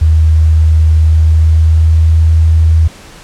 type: tone with pitch glide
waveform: sine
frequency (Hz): 79 to 80.43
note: D#2 to E2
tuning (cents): +27 to -42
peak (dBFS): -4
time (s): 0.01-2.88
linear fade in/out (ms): 10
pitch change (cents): +31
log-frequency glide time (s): 0.99-2.19
effects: pink hiss -35 dBFS RMS until 3.23 s + low-pass 9000 Hz 12 dB/octave